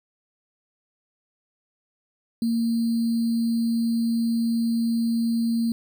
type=tone with sample-and-hold; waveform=sine; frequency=230.7 Hz; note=A#3; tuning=18 cents flat; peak=-20 dBFS; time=2.42-5.72 s; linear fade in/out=2 ms; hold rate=4410 Hz; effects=none